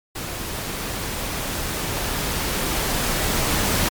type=noise with level ramp; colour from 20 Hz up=pink; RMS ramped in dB=-30 to -20 dBFS; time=0.15-3.89 s; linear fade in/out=10 ms; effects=MP3 96 kbps